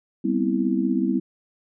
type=chord; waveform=sine; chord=C major seventh; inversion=second; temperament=just; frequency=196.22 / 245.3 / 261.6 / 327 Hz; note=G3 / B3 / C4 / E4; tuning=+2 / -12 / 0 / -14 cents; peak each=-25 dBFS; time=0.24-1.2 s; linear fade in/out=10 ms; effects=none